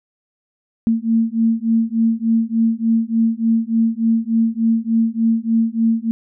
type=beating tone pair; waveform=sine; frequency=225.1 / 228.5 Hz; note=A3 / A#3; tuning=+40 / -34 cents; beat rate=3.4 Hz; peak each=-17 dBFS; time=0.87-6.11 s; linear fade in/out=0 ms; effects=none